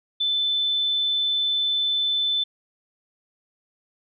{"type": "tone", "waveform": "sine", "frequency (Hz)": 3520, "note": "A7", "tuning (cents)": 0, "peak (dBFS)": -20, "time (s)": [0.2, 2.44], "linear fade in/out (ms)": 10, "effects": []}